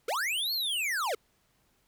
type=linear two-way sweep; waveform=square; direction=up then down; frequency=393.9 to 4435 to 393.9 Hz; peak=-29 dBFS; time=0.08-1.15 s; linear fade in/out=5 ms; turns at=0.53 s; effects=pink hiss -70 dBFS RMS until 1.87 s